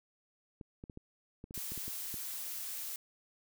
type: clicks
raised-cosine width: 3 ms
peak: -33 dBFS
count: 11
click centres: 0.612 / 0.839 / 0.898 / 0.974 / 1.441 / 1.509 / 1.577 / 1.72 / 1.777 / 1.88 / 2.142 s
type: noise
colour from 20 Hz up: blue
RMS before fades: -41 dBFS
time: 1.54-2.96 s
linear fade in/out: 2 ms
effects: none